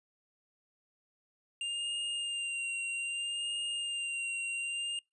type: tone with vibrato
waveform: square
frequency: 2794 Hz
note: F7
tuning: in tune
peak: -34 dBFS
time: 1.61-4.99 s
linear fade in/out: 2 ms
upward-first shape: sine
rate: 0.63 Hz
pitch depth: 25 cents each way
effects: noise-tail reverb RT60 0.2 s tail -26 dB re dry + resampled to 24000 Hz